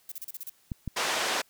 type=noise bursts; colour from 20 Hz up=violet; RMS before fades=-38 dBFS; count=7; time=0.09-0.496 s; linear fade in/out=2 ms; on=28 ms; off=35 ms
type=clicks; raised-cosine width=5 ms; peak=-20 dBFS; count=2; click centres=0.718 / 0.877 s
type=band-pass noise; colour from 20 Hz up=pink; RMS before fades=-29 dBFS; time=0.96-1.42 s; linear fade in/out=10 ms; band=560 to 6800 Hz; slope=12 dB/octave
effects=white hiss -64 dBFS RMS until 1.49 s